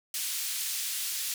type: band-pass noise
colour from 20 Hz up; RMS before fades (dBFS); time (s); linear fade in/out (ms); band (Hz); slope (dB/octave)
white; -33; 0.14-1.34; 2; 2600 to 14000; 12
effects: none